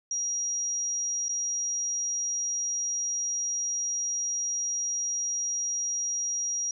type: tone with dropouts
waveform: sine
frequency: 5720 Hz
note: F8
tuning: 41 cents sharp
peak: -27 dBFS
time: 0.11-6.71 s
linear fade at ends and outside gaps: 2 ms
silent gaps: 1.284-1.292 s
effects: none